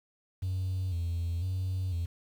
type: tone with vibrato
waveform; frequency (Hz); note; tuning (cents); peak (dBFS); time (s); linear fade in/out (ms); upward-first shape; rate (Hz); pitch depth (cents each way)
triangle; 89.2; F2; +37; -26; 0.42-2.06; 10; square; 1; 79
effects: tanh soft clip ceiling -25 dBFS + 9-bit